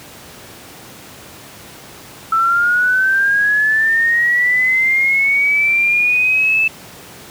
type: linear sweep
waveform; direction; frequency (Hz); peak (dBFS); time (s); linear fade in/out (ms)
sine; up; 1318.5 to 2637; -11; 2.32-6.68; 5
effects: pink hiss -37 dBFS RMS until 7.3 s + high-pass 100 Hz 12 dB/octave